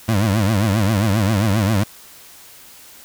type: tone with vibrato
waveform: 25% pulse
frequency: 104.2 Hz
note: G#2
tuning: 6 cents sharp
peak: -11 dBFS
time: 0.08-1.84 s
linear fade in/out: 10 ms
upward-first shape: triangle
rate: 7.5 Hz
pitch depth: 200 cents each way
effects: white hiss -43 dBFS RMS until 3.04 s